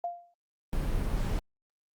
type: tone with exponential decay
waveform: sine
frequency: 696 Hz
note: F5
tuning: 6 cents flat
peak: -27 dBFS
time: 0.04-0.34 s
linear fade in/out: 2 ms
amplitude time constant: 64 ms
type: noise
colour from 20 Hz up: brown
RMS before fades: -29 dBFS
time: 0.73-1.39 s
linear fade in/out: 0 ms
effects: Opus 32 kbps